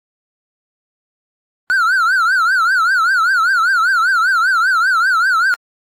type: tone with vibrato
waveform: triangle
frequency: 1435 Hz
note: F6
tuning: 47 cents sharp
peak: -9 dBFS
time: 1.7-5.54 s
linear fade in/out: 0 ms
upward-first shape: triangle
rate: 5.1 Hz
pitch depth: 200 cents each way
effects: AAC 64 kbps